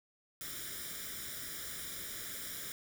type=noise with comb filter; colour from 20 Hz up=white; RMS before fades=-43 dBFS; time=0.41-2.72 s; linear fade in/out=0 ms; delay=0.56 ms; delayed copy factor=+0.8; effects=none